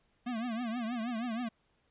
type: tone with vibrato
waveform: square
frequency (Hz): 233.8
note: A#3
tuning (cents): +5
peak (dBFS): -34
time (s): 0.26-1.49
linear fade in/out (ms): 10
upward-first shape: triangle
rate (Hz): 6.3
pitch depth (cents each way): 150
effects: pink hiss -73 dBFS RMS until 1.9 s + resampled to 8000 Hz